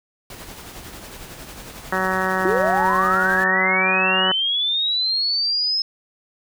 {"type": "noise with tremolo", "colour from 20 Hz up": "pink", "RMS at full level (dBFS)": -36, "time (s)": [0.3, 3.44], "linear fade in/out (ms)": 2, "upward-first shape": "sine", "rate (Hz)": 11, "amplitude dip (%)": 40}
{"type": "harmonic tone", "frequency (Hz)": 187.5, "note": "F#3", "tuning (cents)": 23, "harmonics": [1, 2, 3, 4, 5, 6, 7, 8, 9, 10], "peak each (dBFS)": [-28, -28, -28, -28, -28, -28, -28, -28, -28, -28], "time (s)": [1.92, 4.32], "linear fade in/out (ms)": 5}
{"type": "linear sweep", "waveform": "sine", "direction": "up", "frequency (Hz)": [336.7, 5190], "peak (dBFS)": -18, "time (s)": [2.45, 5.82], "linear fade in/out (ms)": 2}
{"effects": []}